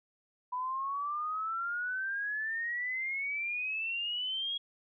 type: exponential sweep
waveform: sine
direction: up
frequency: 987.8 to 3322 Hz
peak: -32 dBFS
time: 0.52-4.58 s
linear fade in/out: 10 ms
effects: none